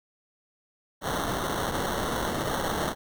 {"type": "noise with sample-and-hold", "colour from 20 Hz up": "blue", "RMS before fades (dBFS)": -29, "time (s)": [1.01, 2.95], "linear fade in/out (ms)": 50, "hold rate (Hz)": 2450, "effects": []}